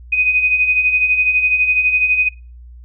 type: beating tone pair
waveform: sine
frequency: 2489 / 2501 Hz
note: D#7 / D#7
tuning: 0 / +8 cents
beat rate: 12 Hz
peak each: -20 / -13 dBFS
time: 0.12-2.29 s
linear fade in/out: 10 ms
effects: noise-tail reverb RT60 0.3 s tail -21 dB re dry + added 60 Hz sine -35 dBFS peak until 2.84 s